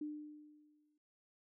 sine tone with exponential decay, 300 Hz, D4, 37 cents sharp, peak -38 dBFS, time 0.01-0.98 s, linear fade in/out 5 ms, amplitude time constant 210 ms, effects none

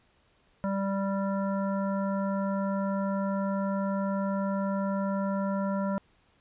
harmonic tone, 196 Hz, G3, in tune, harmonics 1 / 3 / 5 / 7 / 9, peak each -28 / -33 / -37 / -40 / -51 dBFS, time 0.64-5.98 s, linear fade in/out 0 ms, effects pink hiss -66 dBFS RMS until 6.4 s + resampled to 8000 Hz

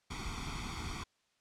pink noise with comb filter, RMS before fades -40 dBFS, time 0.1-1.04 s, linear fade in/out 10 ms, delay 0.88 ms, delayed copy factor +0.9, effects white hiss -75 dBFS RMS until 1.4 s + low-pass 6000 Hz 12 dB/octave

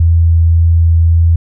sine tone with vibrato, 83.1 Hz, E2, 15 cents sharp, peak -5 dBFS, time 0-1.36 s, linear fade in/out 5 ms, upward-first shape triangle, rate 1.8 Hz, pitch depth 8 cents each way, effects none

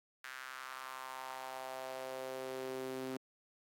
sawtooth tone with high-pass filter sweep, 130.81 Hz, C3, in tune, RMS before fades -44 dBFS, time 0.24-3.17 s, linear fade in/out 2 ms, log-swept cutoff 1600 to 300 Hz, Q 2.9, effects AAC 64 kbps

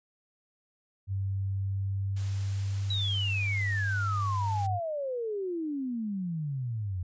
sine tone with pitch glide, 97.3 to 100.15 Hz, G2 to G2, -12 to +38 cents, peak -28 dBFS, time 1.07-4.8 s, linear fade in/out 50 ms, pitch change +50 cents, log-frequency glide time 1.52-4.25 s
white noise, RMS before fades -47 dBFS, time 2.16-4.67 s, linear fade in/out 10 ms
sine exponential sweep, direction down, 3951 to 87.3 Hz, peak -30 dBFS, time 2.9-7.03 s, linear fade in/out 5 ms
effects resampled to 16000 Hz

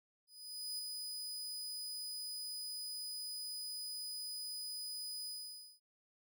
sawtooth tone with ADSR envelope, 4978 Hz, D#8, in tune, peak -36 dBFS, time 0.27-5.8 s, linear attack 520 ms, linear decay 3 ms, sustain -3 dB, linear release 530 ms, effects none

